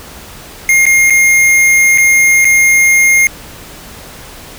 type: tone with dropouts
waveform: square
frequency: 2130 Hz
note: C7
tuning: 30 cents sharp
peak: -6 dBFS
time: 0.69-3.27 s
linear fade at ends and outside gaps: 1 ms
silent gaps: 0.855-0.865 / 1.099-1.105 / 1.977-1.982 / 2.446-2.452 s
effects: pink hiss -32 dBFS RMS until 4.58 s